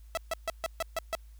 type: tone bursts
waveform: sawtooth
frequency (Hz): 657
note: E5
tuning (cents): -6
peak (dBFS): -25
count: 7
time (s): 0.15-1.151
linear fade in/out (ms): 0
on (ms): 23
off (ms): 140
effects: added 54 Hz sine -48 dBFS peak until 1.39 s + white hiss -68 dBFS RMS until 1.39 s